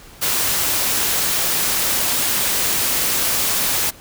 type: noise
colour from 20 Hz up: white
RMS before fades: -19 dBFS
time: 0.21-3.91 s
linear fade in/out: 20 ms
effects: pink hiss -43 dBFS RMS until 4 s